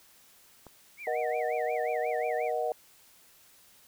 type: click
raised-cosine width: 1 ms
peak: -33 dBFS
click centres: 0.667 s
type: tone with vibrato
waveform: sine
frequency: 2064 Hz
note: C7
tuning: 24 cents flat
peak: -39 dBFS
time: 0.97-2.52 s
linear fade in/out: 50 ms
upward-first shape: sine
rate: 5.6 Hz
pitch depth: 260 cents each way
type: chord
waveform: sine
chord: D# minor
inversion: second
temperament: equal with one note detuned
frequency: 475.4 / 622.3 / 740 Hz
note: A#4 / D#5 / F#5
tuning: +34 / 0 / 0 cents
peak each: -32 dBFS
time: 1.07-2.72 s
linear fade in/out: 2 ms
effects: white hiss -59 dBFS RMS until 3.87 s